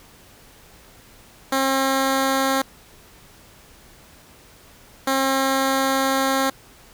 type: tone bursts at uneven times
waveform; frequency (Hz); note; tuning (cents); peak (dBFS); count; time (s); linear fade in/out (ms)
10% pulse; 268.2; C4; +43; -10; 2; 1.52-2.62 / 5.07-6.5; 5
effects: pink hiss -49 dBFS RMS until 6.93 s